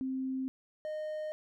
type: tone pair in turn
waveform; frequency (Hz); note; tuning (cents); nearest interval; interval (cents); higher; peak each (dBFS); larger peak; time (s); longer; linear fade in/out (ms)
sine / triangle; 262.5 / 615.4; C4 / D#5; +6 / -19; octave + minor third; 1475; second; -32 / -33; first; 0.01-0.48 / 0.85-1.32; neither; 0
effects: none